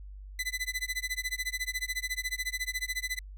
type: tone with tremolo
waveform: sawtooth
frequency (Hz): 2007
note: B6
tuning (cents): +27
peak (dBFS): -25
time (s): 0.39-3.19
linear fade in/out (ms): 2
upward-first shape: sine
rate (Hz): 14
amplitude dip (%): 100
effects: added 49 Hz sine -42 dBFS peak until 3.37 s